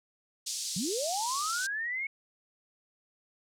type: band-pass noise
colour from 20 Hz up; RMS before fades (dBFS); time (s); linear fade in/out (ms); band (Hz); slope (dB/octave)
pink; -36; 0.46-1.67; 10; 4400 to 8700; 24
type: linear sweep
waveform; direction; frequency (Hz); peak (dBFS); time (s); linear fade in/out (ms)
sine; up; 155.4 to 2217; -31; 0.76-2.07; 5
effects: none